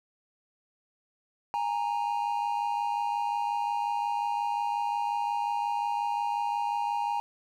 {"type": "tone pair together", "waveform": "triangle", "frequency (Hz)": [824.4, 930], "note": ["G#5", "A#5"], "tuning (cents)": [-13, -4], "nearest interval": "major second", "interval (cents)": 209, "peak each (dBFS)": -28, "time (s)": [1.54, 7.2], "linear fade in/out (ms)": 0, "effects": []}